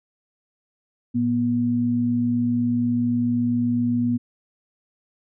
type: tone pair together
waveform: sine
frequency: 114.11 / 241.8 Hz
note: A#2 / B3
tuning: -36 / -36 cents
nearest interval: octave + minor second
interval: 1300 cents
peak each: -27 / -19 dBFS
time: 1.14-4.18 s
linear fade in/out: 20 ms
effects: none